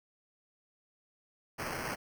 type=noise with sample-and-hold; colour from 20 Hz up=white; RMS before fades=-38 dBFS; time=1.58-1.96 s; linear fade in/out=20 ms; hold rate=3675 Hz; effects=none